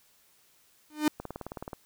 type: tone with exponential growth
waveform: 45% pulse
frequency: 302.8 Hz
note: D#4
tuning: 47 cents flat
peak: -19 dBFS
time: 0.9-1.08 s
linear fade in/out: 2 ms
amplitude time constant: 39 ms
type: click train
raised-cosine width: 1 ms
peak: -23 dBFS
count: 11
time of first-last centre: 1.2-1.732 s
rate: 18.8 Hz
effects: white hiss -64 dBFS RMS until 1.85 s